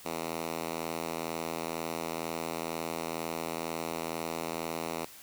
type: tone with high-pass filter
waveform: 5% pulse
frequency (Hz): 82.1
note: E2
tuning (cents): -6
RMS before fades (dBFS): -36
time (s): 0.05-5.05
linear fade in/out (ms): 5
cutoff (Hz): 200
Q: 0.75
effects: white hiss -51 dBFS RMS until 5.22 s